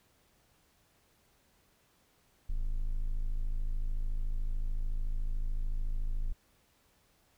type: tone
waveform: triangle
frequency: 26.85 Hz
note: A0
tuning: 41 cents flat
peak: -27 dBFS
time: 2.49-6.33 s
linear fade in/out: 10 ms
effects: pink hiss -69 dBFS RMS until 7.37 s